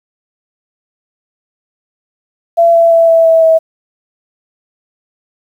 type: tone with pitch steps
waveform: sine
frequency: 676 / 670.2 / 664.4 / 658.7 / 653 / 647.3 Hz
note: E5 / E5 / E5 / E5 / E5 / E5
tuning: +43 / +29 / +13 / -1 / -17 / -32 cents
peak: -4 dBFS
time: 2.57-3.59 s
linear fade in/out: 20 ms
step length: 170 ms
effects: 7-bit